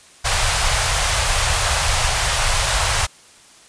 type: band-stop noise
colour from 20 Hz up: pink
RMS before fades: -18 dBFS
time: 0.24-3.07 s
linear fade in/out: 20 ms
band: 110 to 620 Hz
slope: 24 dB/octave
effects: white hiss -47 dBFS RMS until 3.68 s + resampled to 22050 Hz